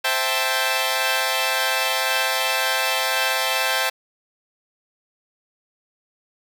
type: chord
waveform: 10% pulse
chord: A minor seventh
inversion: first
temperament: equal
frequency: 523.3 / 659.3 / 784 / 880 Hz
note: C5 / E5 / G5 / A5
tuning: 0 / 0 / 0 / 0 cents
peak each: -17 dBFS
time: 0.04-3.9 s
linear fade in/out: 10 ms
effects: none